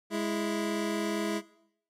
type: tone pair together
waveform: 25% pulse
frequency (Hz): 207.7 / 330.1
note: G#3 / E4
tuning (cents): 0 / +2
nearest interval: minor sixth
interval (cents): 802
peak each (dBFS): -28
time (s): 0.1-1.42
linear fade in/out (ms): 50
effects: noise-tail reverb RT60 0.7 s tail -19 dB re dry + low-pass 12000 Hz 12 dB/octave